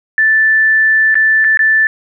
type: tone with dropouts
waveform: sine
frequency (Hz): 1760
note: A6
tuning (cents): 0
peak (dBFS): -7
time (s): 0.18-1.87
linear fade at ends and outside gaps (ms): 1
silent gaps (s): 1.144-1.154 / 1.443-1.446 / 1.573-1.592
effects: none